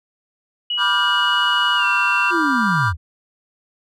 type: tone with pitch glide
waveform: sine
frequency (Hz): 2919 to 2724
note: F#7 to F7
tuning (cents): -24 to -44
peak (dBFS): -19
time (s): 0.7-2.31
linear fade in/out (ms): 5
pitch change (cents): -120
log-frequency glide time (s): 1.76-1.85
type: chord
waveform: triangle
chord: G dominant seventh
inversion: first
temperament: just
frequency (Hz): 980 / 1176 / 1411.2 / 1568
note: B5 / D6 / F6 / G6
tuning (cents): -14 / +2 / +18 / 0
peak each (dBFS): -21 / -20 / -20 / -21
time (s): 0.77-2.93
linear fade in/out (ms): 50
type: linear sweep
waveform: sine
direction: down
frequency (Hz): 362.8 to 69.3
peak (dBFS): -19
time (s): 2.3-2.97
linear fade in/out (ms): 50
effects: none